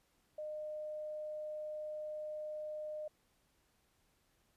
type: tone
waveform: sine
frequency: 610 Hz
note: D#5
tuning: 34 cents flat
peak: -40 dBFS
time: 0.38-3.08 s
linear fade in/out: 5 ms
effects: pink hiss -75 dBFS RMS until 4.56 s + resampled to 32000 Hz